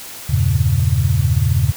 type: chord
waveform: sine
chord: E diminished seventh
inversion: none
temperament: equal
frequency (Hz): 82.41 / 98 / 116.54 / 138.59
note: E2 / G2 / Bb2 / Db3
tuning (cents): 0 / 0 / 0 / 0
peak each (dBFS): -18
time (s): 0.29-1.72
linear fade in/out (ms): 10
effects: white hiss -33 dBFS RMS until 1.76 s